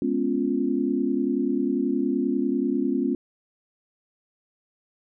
sine chord, C# dominant seventh, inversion second, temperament equal, 207.7 / 246.9 / 277.2 / 349.2 Hz, G#3 / B3 / C#4 / E#4, 0 / 0 / 0 / 0 cents, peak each -30 / -26 / -25 / -28 dBFS, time 0.02-3.15 s, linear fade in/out 2 ms, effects none

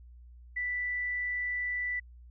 sine tone, 1975.5 Hz, B6, in tune, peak -30 dBFS, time 0.56-2 s, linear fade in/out 10 ms, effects added 60 Hz sine -49 dBFS peak until 2.3 s

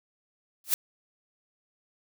blue noise with exponential growth, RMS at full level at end -19 dBFS, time 0.64-0.74 s, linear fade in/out 1 ms, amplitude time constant 20 ms, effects none

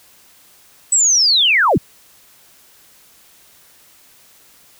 sine linear sweep, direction down, 8010 to 73.42 Hz, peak -10 dBFS, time 0.92-1.78 s, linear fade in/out 5 ms, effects white hiss -49 dBFS RMS until 4.79 s

